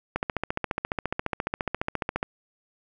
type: click train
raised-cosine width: 0.5 ms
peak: -11 dBFS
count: 31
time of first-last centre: 0.16-2.229 s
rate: 14.5 Hz
effects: none